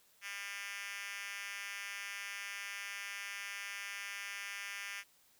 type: tone with high-pass filter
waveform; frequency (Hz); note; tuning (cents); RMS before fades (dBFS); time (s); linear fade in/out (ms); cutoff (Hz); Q
5% pulse; 200; G3; +35; -44; 0.21-5.04; 50; 2100; 1.6
effects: white hiss -68 dBFS RMS until 5.39 s